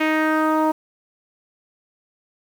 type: tone with low-pass filter sweep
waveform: sawtooth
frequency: 312.3 Hz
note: D#4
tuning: 7 cents sharp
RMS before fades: -19 dBFS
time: 0-0.72 s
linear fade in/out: 10 ms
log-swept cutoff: 2400 to 920 Hz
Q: 2.9
effects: 7-bit